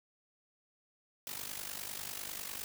white noise with amplitude modulation, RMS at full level -39 dBFS, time 1.27-2.64 s, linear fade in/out 0 ms, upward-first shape sine, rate 50 Hz, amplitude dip 75%, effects none

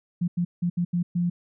sine tone bursts at uneven times, 174.61 Hz, F3, in tune, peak -21 dBFS, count 6, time 0.21-0.28 / 0.37-0.45 / 0.62-0.7 / 0.77-0.85 / 0.93-1.03 / 1.15-1.3 s, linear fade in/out 10 ms, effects none

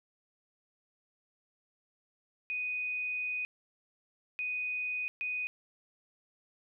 sine tone bursts at uneven times, 2489 Hz, D#7, in tune, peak -32 dBFS, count 3, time 2.5-3.45 / 4.39-5.08 / 5.21-5.47 s, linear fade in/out 0 ms, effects none

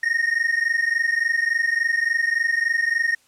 triangle tone pair together, 1841.2 / 1864.7 Hz, A#6 / A#6, -22 / 0 cents, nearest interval unison, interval 22 cents, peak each -20 dBFS, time 0.03-3.15 s, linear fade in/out 5 ms, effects white hiss -59 dBFS RMS until 3.27 s + low-pass 10000 Hz 12 dB/octave

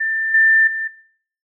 sine tone with level steps, 1784 Hz, A6, 23 cents sharp, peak -17 / -9 / -19 dBFS, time 0-0.88 s, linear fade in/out 10 ms, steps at 0.34 / 0.67 s, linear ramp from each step 5 ms, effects noise-tail reverb RT60 0.6 s tail -23 dB re dry

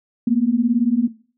sine beating tone pair, 226.7 / 244.7 Hz, A#3 / B3, -48 / -16 cents, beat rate 18 Hz, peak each -17 dBFS, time 0.27-1.08 s, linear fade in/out 5 ms, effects noise-tail reverb RT60 0.4 s tail -17 dB re dry

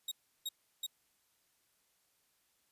sawtooth tone bursts, 3777 Hz, A#7, 22 cents sharp, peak -33 dBFS, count 3, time 0.08-0.865 s, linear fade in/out 5 ms, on 35 ms, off 340 ms, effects white hiss -75 dBFS RMS until 2.71 s + resampled to 32000 Hz

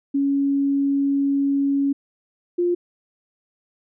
sine tone pair in turn, 278.6 / 351 Hz, C#4 / F4, +9 / +9 cents, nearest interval major third, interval 400 cents, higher second, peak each -17 dBFS, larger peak neither, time 0.14-1.93 / 2.58-2.75 s, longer first, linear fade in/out 10 ms, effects none

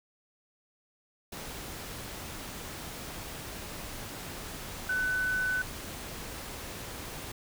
sine tone in noise, 1500 Hz, F#6, 23 cents sharp, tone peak -27 dBFS, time 4.89-5.62 s, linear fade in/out 5 ms, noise pink, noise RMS -41 dBFS, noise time 1.32-7.32 s, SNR +11 dB, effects none

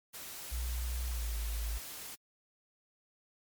white noise, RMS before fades -45 dBFS, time 0.13-2.16 s, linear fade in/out 20 ms
sine tone with pitch glide, 60.3 to 54.35 Hz, B1 to A1, -41 to -21 cents, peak -33 dBFS, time 0.51-1.79 s, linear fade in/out 20 ms, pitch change -180 cents, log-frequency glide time 1.08-1.37 s
effects MP3 96 kbps

